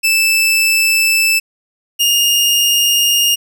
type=tone pair in turn; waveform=sawtooth; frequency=2637 / 2836 Hz; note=E7 / F7; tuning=0 / +26 cents; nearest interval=minor second; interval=126 cents; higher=second; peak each=-7 dBFS; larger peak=neither; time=0.03-1.4 / 1.99-3.36 s; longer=neither; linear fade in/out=20 ms; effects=none